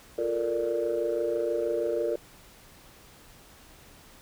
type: chord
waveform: sine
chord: Bb major seventh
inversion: second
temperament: equal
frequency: 349.2 / 440 / 466.2 / 587.3 Hz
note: F4 / A4 / Bb4 / D5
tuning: 0 / 0 / 0 / 0 cents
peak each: -31 / -34 / -28 / -30 dBFS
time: 0.18-2.16 s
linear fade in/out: 5 ms
effects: tanh soft clip ceiling -18 dBFS + pink hiss -53 dBFS RMS until 4.21 s